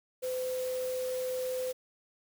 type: tone in noise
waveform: sine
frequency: 510 Hz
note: C5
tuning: 44 cents flat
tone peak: -31 dBFS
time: 0.22-1.73 s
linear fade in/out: 20 ms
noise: white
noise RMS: -45 dBFS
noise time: 0.22-1.73 s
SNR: +11 dB
effects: none